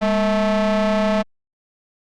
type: ring-modulated tone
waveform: 40% pulse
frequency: 220 Hz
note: A3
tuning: in tune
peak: -12 dBFS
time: 0.01-1.23 s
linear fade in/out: 20 ms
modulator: 424 Hz
effects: low-pass 4000 Hz 12 dB/octave + Opus 48 kbps